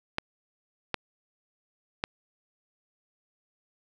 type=clicks; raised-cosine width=0.3 ms; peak=-11 dBFS; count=3; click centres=0.184 / 0.943 / 2.039 s; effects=none